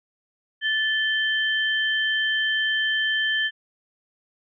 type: tone pair together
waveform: sine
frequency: 1751 / 3118 Hz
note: A6 / G7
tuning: -9 / -10 cents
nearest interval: minor seventh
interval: 999 cents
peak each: -22 / -25 dBFS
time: 0.61-3.51 s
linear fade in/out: 50 ms
effects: none